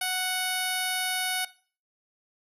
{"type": "tone with low-pass filter", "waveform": "10% pulse", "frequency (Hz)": 740, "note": "F#5", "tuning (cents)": 0, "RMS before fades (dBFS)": -29, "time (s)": [0.01, 1.45], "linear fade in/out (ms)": 5, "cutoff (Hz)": 11000, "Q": 2.9, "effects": ["noise-tail reverb RT60 0.4 s tail -18 dB re dry"]}